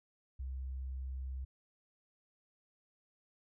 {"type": "tone", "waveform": "sine", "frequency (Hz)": 65.41, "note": "C2", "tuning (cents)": 0, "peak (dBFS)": -38, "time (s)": [0.39, 1.45], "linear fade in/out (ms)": 10, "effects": []}